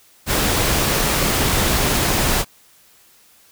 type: noise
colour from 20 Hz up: pink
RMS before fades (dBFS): -18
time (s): 0.26-2.45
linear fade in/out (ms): 50
effects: white hiss -52 dBFS RMS until 3.51 s